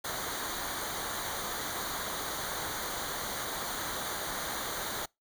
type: noise with comb filter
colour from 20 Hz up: pink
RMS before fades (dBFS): -36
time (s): 0.04-5.06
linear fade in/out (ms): 10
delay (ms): 0.38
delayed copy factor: -0.75
effects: noise-tail reverb RT60 0.2 s tail -26 dB re dry